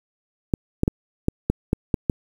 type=clicks; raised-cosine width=3 ms; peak=-5 dBFS; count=8; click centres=0.538 / 0.834 / 0.879 / 1.284 / 1.5 / 1.731 / 1.942 / 2.098 s; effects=7-bit